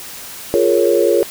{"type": "chord", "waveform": "sine", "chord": "Bb minor seventh", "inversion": "second", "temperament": "equal", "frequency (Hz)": [349.2, 415.3, 466.2, 554.4], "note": ["F4", "Ab4", "Bb4", "Db5"], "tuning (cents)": [0, 0, 0, 0], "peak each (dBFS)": -16, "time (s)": [0.54, 1.23], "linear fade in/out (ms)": 0, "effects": ["white hiss -32 dBFS RMS until 1.3 s"]}